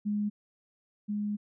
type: tone pair in turn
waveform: sine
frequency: 207.7 / 207.7 Hz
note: G#3 / G#3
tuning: 0 / 0 cents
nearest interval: unison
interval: 0 cents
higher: neither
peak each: -27 / -29 dBFS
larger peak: first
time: 0.05-0.3 / 1.08-1.37 s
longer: second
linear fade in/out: 20 ms
effects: none